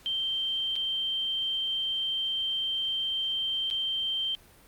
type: tone with dropouts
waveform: sine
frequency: 3136 Hz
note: G7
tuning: in tune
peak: -27 dBFS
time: 0.06-4.35 s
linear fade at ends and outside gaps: 0 ms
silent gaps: 0.756-0.762 / 3.702-3.71 s
effects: pink hiss -56 dBFS RMS until 4.67 s + Opus 48 kbps